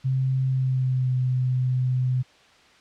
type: tone with pitch glide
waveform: sine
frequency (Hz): 131.6 to 127.48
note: C3 to C3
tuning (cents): +10 to -45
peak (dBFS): -20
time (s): 0.04-2.23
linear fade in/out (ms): 20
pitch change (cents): -55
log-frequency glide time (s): 0.46-1.15
effects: white hiss -54 dBFS RMS until 2.8 s + low-pass 4000 Hz 12 dB/octave